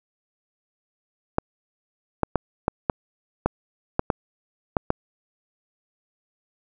clicks, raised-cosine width 1 ms, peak -5 dBFS, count 10, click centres 1.384 / 2.233 / 2.357 / 2.681 / 2.898 / 3.46 / 3.994 / 4.102 / 4.768 / 4.904 s, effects none

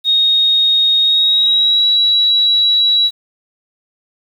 sine tone with pitch glide, 3730 to 3902 Hz, A#7 to B7, 0 to -22 cents, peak -9 dBFS, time 0.04-3.11 s, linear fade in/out 50 ms, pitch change +78 cents, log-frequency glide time 1.01-1.87 s, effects 7-bit

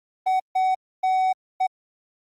triangle tone bursts at uneven times, 751 Hz, F#5, 26 cents sharp, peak -16 dBFS, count 4, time 0.26-0.4 / 0.55-0.75 / 1.03-1.33 / 1.6-1.67 s, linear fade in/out 10 ms, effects Opus 24 kbps

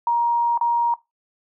sine tone with dropouts, 943 Hz, A#5, 20 cents sharp, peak -16 dBFS, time 0.07-0.94 s, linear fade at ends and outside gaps 2 ms, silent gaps 0.576-0.611 s, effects noise-tail reverb RT60 0.2 s tail -20 dB re dry

